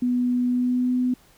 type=tone with pitch glide; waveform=sine; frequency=246.9 to 250.8 Hz; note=B3 to B3; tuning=0 to +27 cents; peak=-19 dBFS; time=0.02-1.14 s; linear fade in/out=5 ms; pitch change=+27 cents; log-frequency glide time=0.47-0.93 s; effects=pink hiss -56 dBFS RMS until 1.37 s